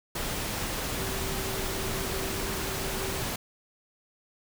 sine tone in noise, 385.8 Hz, G4, 28 cents flat, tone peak -38 dBFS, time 0.97-3.22 s, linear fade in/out 5 ms, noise pink, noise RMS -32 dBFS, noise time 0.15-3.36 s, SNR -9 dB, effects none

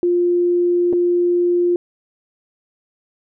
sine tone with dropouts, 351.1 Hz, F4, 9 cents sharp, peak -13 dBFS, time 0.03-1.76 s, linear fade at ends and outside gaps 1 ms, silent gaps 0.928-0.933 s, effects none

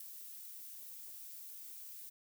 violet noise with ADSR envelope, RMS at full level -44 dBFS, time 0-2.1 s, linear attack 7 ms, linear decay 4 ms, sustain -6 dB, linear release 14 ms, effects none

